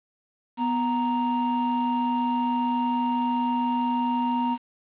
triangle tone pair together, 247.2 / 932.3 Hz, B3 / A#5, +2 / 0 cents, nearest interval octave + major seventh, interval 2298 cents, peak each -23 dBFS, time 0.57-4.58 s, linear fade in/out 50 ms, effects resampled to 8000 Hz + 8-bit

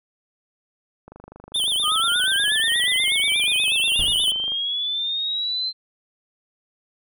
click train, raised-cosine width 1 ms, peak -27 dBFS, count 87, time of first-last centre 1.08-4.52 s, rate 25 Hz
square tone with vibrato, 3322 Hz, G#7, in tune, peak -20 dBFS, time 1.54-4.32 s, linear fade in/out 10 ms, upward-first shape sine, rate 8.3 Hz, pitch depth 160 cents each way
sine linear sweep, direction up, 1191 to 4122 Hz, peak -22 dBFS, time 1.82-5.73 s, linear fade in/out 50 ms
brown noise with exponential decay, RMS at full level -27 dBFS, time 3.99-4.45 s, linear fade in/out 2 ms, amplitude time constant 100 ms
effects none

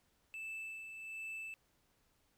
triangle tone with tremolo, 2637 Hz, E7, in tune, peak -40 dBFS, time 0.34-1.54 s, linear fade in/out 0 ms, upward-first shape sine, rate 1.3 Hz, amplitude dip 45%, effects pink hiss -75 dBFS RMS until 2.37 s

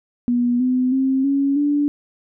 sine tone with pitch steps, 242.5 / 253.7 / 265.4 / 277.6 / 290.4 Hz, B3 / B3 / C4 / C#4 / D4, -31 / +47 / +25 / +3 / -19 cents, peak -15 dBFS, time 0.28-1.88 s, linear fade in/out 0 ms, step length 320 ms, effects none

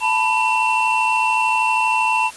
triangle tone cluster, 878 / 991 / 2706 Hz, A5 / B5 / E7, -4 / +6 / +45 cents, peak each -18 dBFS, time 0-2.31 s, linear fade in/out 50 ms, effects white hiss -38 dBFS RMS until 2.36 s + resampled to 24000 Hz

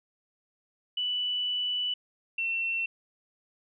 sine tone pair in turn, 2970 / 2703 Hz, F#7 / E7, +6 / +43 cents, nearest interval major second, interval 163 cents, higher first, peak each -27 / -27 dBFS, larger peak neither, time 0.97-1.94 / 2.38-2.86 s, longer first, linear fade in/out 5 ms, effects none

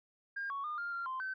sine tone with pitch steps, 1610 / 1113 / 1214 / 1401 / 1384 / 1041 / 1535 Hz, G6 / C#6 / D#6 / F6 / F6 / C6 / G6, +46 / +7 / -43 / +5 / -16 / -9 / -37 cents, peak -35 dBFS, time 0.36-1.34 s, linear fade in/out 10 ms, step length 140 ms, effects tanh soft clip ceiling -32 dBFS

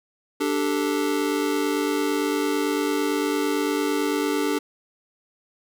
square chord, D suspended fourth, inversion none, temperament just, 293.7 / 391.6 / 440.5 Hz, D4 / G4 / A4, 0 / -2 / +2 cents, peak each -25 / -28 / -28 dBFS, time 0.4-4.59 s, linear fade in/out 10 ms, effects none

